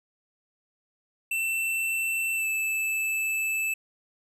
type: tone with pitch glide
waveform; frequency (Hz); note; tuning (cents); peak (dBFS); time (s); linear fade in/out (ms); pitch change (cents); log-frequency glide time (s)
square; 2678 to 2627; E7 to E7; +27 to -7; -26; 1.31-3.74; 5; -34; 2.35-2.46
effects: none